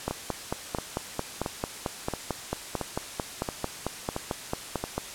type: two click trains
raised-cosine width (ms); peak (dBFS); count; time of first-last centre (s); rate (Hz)
1; -15 / -13; 8 / 23; 0.11-4.84 / 0.08-4.98; 1.48 / 4.49
effects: white hiss -40 dBFS RMS until 5.14 s + low-pass 10000 Hz 12 dB/octave